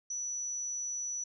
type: tone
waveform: sine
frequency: 5920 Hz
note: F#8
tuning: in tune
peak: -34 dBFS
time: 0.1-1.24 s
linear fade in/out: 5 ms
effects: none